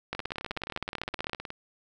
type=two click trains; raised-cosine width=0.3 ms; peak=-21 / -15 dBFS; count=27 / 20; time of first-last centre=0.15-1.504 / 0.13-1.333 s; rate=19.2 / 15.8 Hz; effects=none